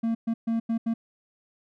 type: tone bursts at uneven times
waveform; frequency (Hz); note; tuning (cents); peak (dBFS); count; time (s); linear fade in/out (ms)
triangle; 228; A#3; -38; -21; 5; 0.03-0.15 / 0.27-0.34 / 0.47-0.6 / 0.69-0.78 / 0.86-0.94; 10
effects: none